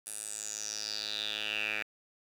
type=tone with band-pass filter sweep; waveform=10% pulse; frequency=106.2 Hz; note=G#2; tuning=39 cents sharp; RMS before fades=-37 dBFS; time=0.06-1.83 s; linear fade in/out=5 ms; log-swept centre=10000 to 2200 Hz; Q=6; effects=9-bit